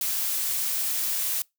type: noise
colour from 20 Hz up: blue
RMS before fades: -27 dBFS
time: 0.01-1.42 s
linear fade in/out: 2 ms
effects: noise-tail reverb RT60 0.2 s tail -25 dB re dry